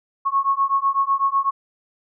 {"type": "beating tone pair", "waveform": "sine", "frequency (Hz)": [1094, 1102], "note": ["C#6", "C#6"], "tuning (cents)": [-23, -11], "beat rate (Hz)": 8, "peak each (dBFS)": -20, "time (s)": [0.25, 1.51], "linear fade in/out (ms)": 20, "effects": []}